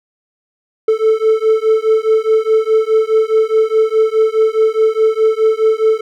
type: beating tone pair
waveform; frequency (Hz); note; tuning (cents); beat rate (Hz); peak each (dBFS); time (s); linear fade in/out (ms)
triangle; 437.5 / 442.3; A4 / A4; -10 / +9; 4.8; -11; 0.88-6.01; 5
effects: none